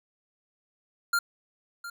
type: tone with echo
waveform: square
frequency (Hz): 1396.9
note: F6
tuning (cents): 0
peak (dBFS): -23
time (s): 1.13-1.19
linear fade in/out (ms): 5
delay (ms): 710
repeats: 1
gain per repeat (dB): -14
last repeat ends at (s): 1.9
effects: none